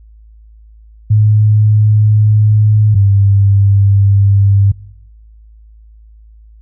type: tone pair in turn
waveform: sine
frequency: 106.5 / 99.53 Hz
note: G#2 / G2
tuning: +44 / +27 cents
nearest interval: minor second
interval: 117 cents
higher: first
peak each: -5 dBFS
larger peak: neither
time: 1.1-2.95 / 2.95-4.72 s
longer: first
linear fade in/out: 10 ms
effects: noise-tail reverb RT60 1.0 s tail -25 dB re dry + added 54 Hz sine -37 dBFS peak until 6.61 s